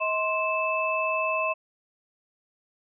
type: tone cluster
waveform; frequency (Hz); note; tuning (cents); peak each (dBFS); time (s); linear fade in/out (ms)
sine; 636 / 1050 / 2627; D#5 / C6 / E7; +38 / +6 / -7; -28; 0-1.54; 20
effects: none